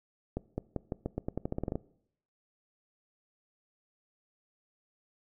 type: accelerating click train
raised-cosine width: 2 ms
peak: -19 dBFS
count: 15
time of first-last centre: 0.37-1.755 s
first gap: 210 ms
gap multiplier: 0.87
effects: noise-tail reverb RT60 0.7 s tail -21 dB re dry